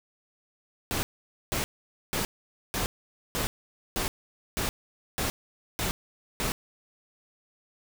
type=noise bursts; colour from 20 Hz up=pink; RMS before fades=-29 dBFS; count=10; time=0.91-6.52 s; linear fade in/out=0 ms; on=120 ms; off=490 ms; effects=none